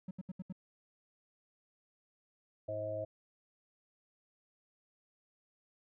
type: tone bursts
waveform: triangle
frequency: 185.3 Hz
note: F#3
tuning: 3 cents sharp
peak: -37 dBFS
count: 5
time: 0.08-0.526 s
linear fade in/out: 5 ms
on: 30 ms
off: 74 ms
type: harmonic tone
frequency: 106.2 Hz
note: G#2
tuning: 39 cents sharp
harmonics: 1 / 3 / 5 / 6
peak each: -45 / -50 / -41 / -38 dBFS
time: 2.68-3.05 s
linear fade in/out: 10 ms
effects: none